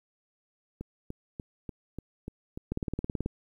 two click trains, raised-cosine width 3 ms, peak -24 / -18 dBFS, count 7 / 11, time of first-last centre 0.81-2.575 / 2.72-3.261 s, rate 3.4 / 18.5 Hz, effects 10-bit

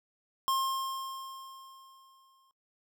square tone with exponential decay, 1066 Hz, C6, 32 cents sharp, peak -26 dBFS, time 0.48-2.51 s, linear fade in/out 0 ms, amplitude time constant 440 ms, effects noise-tail reverb RT60 0.3 s tail -25 dB re dry

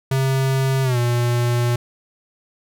square tone with pitch glide, 133.6 to 120.41 Hz, C3 to B2, +36 to -43 cents, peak -17 dBFS, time 0.11-1.76 s, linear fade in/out 5 ms, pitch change -179 cents, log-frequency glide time 0.83-0.98 s, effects none

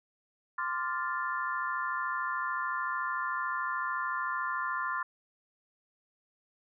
sine chord, D minor seventh, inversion third, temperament equal with one note detuned, 1041.1 / 1174.7 / 1396.9 / 1760 Hz, C6 / D6 / F6 / A6, -9 / 0 / 0 / 0 cents, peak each -34 / -38 / -36 / -37 dBFS, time 0.58-5.03 s, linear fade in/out 5 ms, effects none

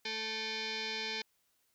sine tone with frequency modulation, 880 Hz, A5, in tune, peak -35 dBFS, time 0.05-1.22 s, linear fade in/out 5 ms, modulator 660 Hz, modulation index 6.5, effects white hiss -75 dBFS RMS until 1.74 s

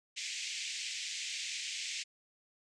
pink band-pass noise, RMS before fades -40 dBFS, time 0.16-2.04 s, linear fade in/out 20 ms, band 2100 to 7800 Hz, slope 48 dB/octave, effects none

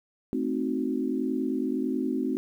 sine chord, A diminished seventh, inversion none, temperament equal, 220 / 261.6 / 311.1 / 370 Hz, A3 / C4 / Eb4 / Gb4, 0 / 0 / 0 / 0 cents, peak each -33 / -28 / -32 / -33 dBFS, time 0.33-2.37 s, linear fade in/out 0 ms, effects 10-bit

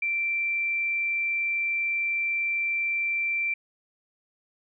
sine tone, 2349 Hz, D7, in tune, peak -24 dBFS, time 0.02-3.54 s, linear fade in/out 5 ms, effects none

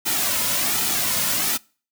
white noise with flanger, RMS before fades -22 dBFS, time 0.05-1.58 s, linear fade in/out 20 ms, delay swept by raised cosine 1.8 to 2.59 ms, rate 1.3 Hz, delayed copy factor -0.55, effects noise-tail reverb RT60 0.4 s tail -25 dB re dry

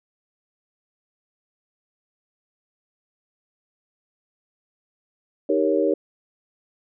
sine chord, Eb dominant seventh, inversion none, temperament equal, 311.1 / 392 / 466.2 / 554.4 Hz, Eb4 / G4 / Bb4 / Db5, 0 / 0 / 0 / 0 cents, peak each -23 dBFS, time 5.49-5.94 s, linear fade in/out 5 ms, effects none

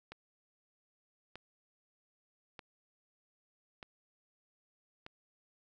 click train, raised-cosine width 0.3 ms, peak -30 dBFS, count 5, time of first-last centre 0.12-5.064 s, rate 0.809 Hz, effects none

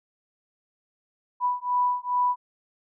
sine beating tone pair, 986 / 988.4 Hz, B5 / B5, -3 / +1 cents, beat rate 2.4 Hz, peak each -25 dBFS, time 1.4-2.36 s, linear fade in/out 50 ms, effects none

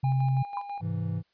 sine tone, 131.7 Hz, C3, 12 cents sharp, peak -22 dBFS, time 0.03-0.43 s, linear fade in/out 10 ms
triangle tone with tremolo, 810 Hz, G#5, 43 cents flat, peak -30 dBFS, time 0.04-0.81 s, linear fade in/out 2 ms, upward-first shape square, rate 6.1 Hz, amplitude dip 50%
sine tone with exponential decay, 1002 Hz, B5, 25 cents sharp, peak -26 dBFS, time 0.57-0.67 s, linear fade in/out 1 ms, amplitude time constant 20 ms
triangle chord, Ab augmented, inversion none, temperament equal, 103.83 / 130.81 / 164.81 Hz, Ab2 / C3 / E3, 0 / 0 / 0 cents, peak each -29 / -35 / -29 dBFS, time 0.8-1.23 s, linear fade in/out 50 ms
effects white hiss -71 dBFS RMS until 1.33 s + resampled to 11025 Hz

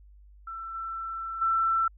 sine tone with level steps, 1338 Hz, E6, 25 cents sharp, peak -35 / -32 / -22 dBFS, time 0.47-1.88 s, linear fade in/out 5 ms, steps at 0.74 / 1.41 s, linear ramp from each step 10 ms, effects added 50 Hz sine -50 dBFS peak until 1.97 s

